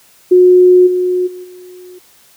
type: tone with level steps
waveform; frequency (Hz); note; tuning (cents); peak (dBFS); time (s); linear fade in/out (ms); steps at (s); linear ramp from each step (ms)
sine; 362.9; F#4; -34; -3 / -11 / -26 / -32; 0.31-1.99; 10; 0.86 / 1.26 / 1.43; 20
effects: white hiss -47 dBFS RMS until 2.36 s + high-pass 60 Hz 12 dB/octave